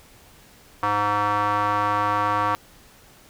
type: tone with band-pass filter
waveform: square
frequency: 103.5 Hz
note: G#2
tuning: 5 cents flat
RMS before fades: -22 dBFS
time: 0.83-2.55 s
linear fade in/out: 0 ms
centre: 1100 Hz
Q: 3.7
effects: pink hiss -51 dBFS RMS until 3.29 s